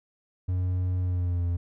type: tone with pitch glide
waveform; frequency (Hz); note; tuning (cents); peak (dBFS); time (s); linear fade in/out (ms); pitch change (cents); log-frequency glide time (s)
triangle; 91.1 to 86.69; F#2 to F2; -26 to -12; -22; 0.48-1.57; 10; -86; 1.01-1.46
effects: none